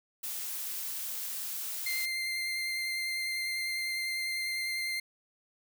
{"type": "noise", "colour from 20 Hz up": "blue", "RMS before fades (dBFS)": -37, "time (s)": [0.23, 2.06], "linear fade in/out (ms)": 10}
{"type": "tone with vibrato", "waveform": "30% pulse", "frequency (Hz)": 2093, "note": "C7", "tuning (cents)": 0, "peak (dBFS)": -29, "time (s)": [1.86, 5], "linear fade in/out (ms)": 5, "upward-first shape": "sine", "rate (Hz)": 10, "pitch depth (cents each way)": 10}
{"effects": []}